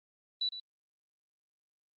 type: tone with echo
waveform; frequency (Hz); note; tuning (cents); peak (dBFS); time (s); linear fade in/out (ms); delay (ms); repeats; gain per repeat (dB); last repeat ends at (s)
sine; 3951; B7; 0; -29; 0.41-0.49; 5; 110; 1; -11; 0.6
effects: Opus 32 kbps